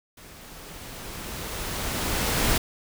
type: noise with level ramp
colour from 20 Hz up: pink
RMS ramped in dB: -47 to -22 dBFS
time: 0.17-2.58 s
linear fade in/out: 5 ms
effects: none